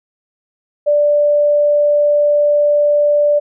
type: tone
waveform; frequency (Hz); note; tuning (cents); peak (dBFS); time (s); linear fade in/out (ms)
sine; 587.3; D5; 0; -9; 0.86-3.4; 20
effects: none